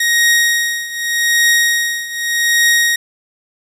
sawtooth tone with tremolo, 1878 Hz, A#6, 12 cents sharp, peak -5 dBFS, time 0-2.96 s, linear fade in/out 5 ms, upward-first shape triangle, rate 0.84 Hz, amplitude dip 85%, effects resampled to 32000 Hz + 7-bit

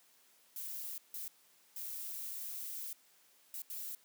violet noise bursts at uneven times, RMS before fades -43 dBFS, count 5, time 0.56-0.98 / 1.14-1.28 / 1.76-2.93 / 3.54-3.62 / 3.7-3.95 s, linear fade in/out 2 ms, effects white hiss -67 dBFS RMS until 4.04 s + high-pass 200 Hz 12 dB/octave

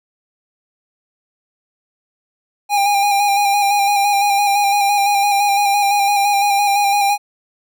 square tone with vibrato, 808 Hz, G#5, 48 cents flat, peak -13 dBFS, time 2.69-7.18 s, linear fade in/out 50 ms, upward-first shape square, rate 5.9 Hz, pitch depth 26 cents each way, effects none

